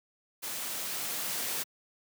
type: noise with level ramp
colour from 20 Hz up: white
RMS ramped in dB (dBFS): -37 to -33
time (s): 0.42-1.64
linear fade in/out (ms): 20
effects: high-pass 150 Hz 12 dB/octave